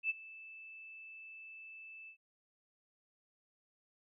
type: tone with ADSR envelope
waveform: sine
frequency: 2634 Hz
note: E7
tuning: 2 cents flat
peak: -29 dBFS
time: 0.03-2.17 s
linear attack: 67 ms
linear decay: 25 ms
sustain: -20 dB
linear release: 87 ms
effects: none